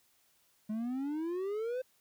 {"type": "exponential sweep", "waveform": "triangle", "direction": "up", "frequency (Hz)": [210, 523], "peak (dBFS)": -31, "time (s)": [0.69, 1.82], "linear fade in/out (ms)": 10, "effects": ["white hiss -70 dBFS RMS until 2 s"]}